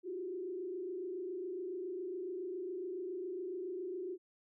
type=tone with frequency modulation; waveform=sine; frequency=366.3 Hz; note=F#4; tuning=17 cents flat; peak=-38 dBFS; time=0.03-4.18 s; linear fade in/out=50 ms; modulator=27.2 Hz; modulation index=0.95; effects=none